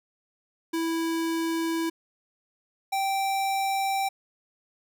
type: tone pair in turn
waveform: square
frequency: 329 / 780.3 Hz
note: E4 / G5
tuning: -3 / -8 cents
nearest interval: octave + minor third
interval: 1495 cents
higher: second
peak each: -26 / -25 dBFS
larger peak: second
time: 0.73-1.9 / 2.92-4.09 s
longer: neither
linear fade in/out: 10 ms
effects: none